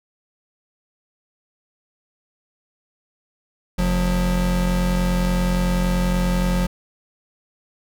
square tone pair together, 45.25 / 179.3 Hz, F#1 / F3, -38 / +46 cents, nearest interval 2 octaves, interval 2384 cents, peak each -21 dBFS, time 3.78-6.67 s, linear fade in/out 10 ms, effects none

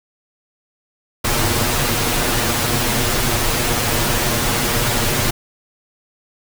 pink noise with comb filter, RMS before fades -18 dBFS, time 1.24-5.31 s, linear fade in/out 10 ms, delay 8.4 ms, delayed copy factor +0.75, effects none

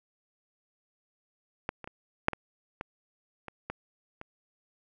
clicks, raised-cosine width 0.5 ms, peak -15 / -26 / -26 / -6 / -20 / -20 / -25 / -19 / -26 dBFS, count 9, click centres 1.691 / 1.843 / 1.875 / 2.284 / 2.333 / 2.811 / 3.483 / 3.7 / 4.214 s, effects none

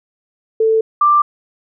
sine tone pair in turn, 443.5 / 1181.3 Hz, A4 / D6, +14 / +10 cents, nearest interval octave + perfect fourth, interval 1696 cents, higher second, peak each -10 / -8 dBFS, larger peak second, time 0.6-0.81 / 1.01-1.22 s, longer neither, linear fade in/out 5 ms, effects none

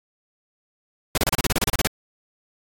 pink noise bursts, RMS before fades -20 dBFS, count 13, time 1.15-1.873 s, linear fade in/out 2 ms, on 27 ms, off 31 ms, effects AAC 64 kbps

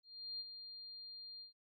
sine tone with ADSR envelope, 4200 Hz, C8, 6 cents sharp, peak -40 dBFS, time 0.03-1.53 s, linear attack 370 ms, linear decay 32 ms, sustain -8 dB, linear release 120 ms, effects noise-tail reverb RT60 0.1 s tail -22 dB re dry

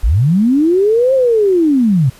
sine linear two-way sweep, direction up then down, 39.78 to 540 to 119.1 Hz, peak -8 dBFS, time 0.03-2.1 s, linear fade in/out 10 ms, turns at 1.14 s, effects pink hiss -42 dBFS RMS until 2.19 s + resampled to 32000 Hz

